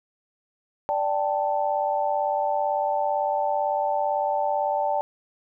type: chord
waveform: sine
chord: D suspended fourth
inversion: none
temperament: just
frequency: 587.3 / 783.1 / 881 Hz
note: D5 / G5 / A5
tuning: 0 / -2 / +2 cents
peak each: -26 dBFS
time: 0.89-5.01 s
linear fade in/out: 0 ms
effects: none